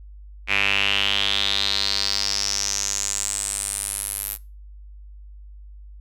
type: tone with band-pass filter sweep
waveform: sawtooth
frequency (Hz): 100.1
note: G2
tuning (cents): +37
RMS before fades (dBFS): -24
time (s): 0.47-4.38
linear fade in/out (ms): 50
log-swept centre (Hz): 2400 to 12000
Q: 5.5
effects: noise-tail reverb RT60 0.3 s tail -21 dB re dry + added 50 Hz sine -39 dBFS peak until 6 s